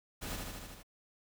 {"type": "noise with echo", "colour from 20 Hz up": "pink", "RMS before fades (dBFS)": -41, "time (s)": [0.21, 0.37], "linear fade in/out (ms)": 20, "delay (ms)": 77, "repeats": 6, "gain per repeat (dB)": -2, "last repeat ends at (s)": 0.832, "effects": []}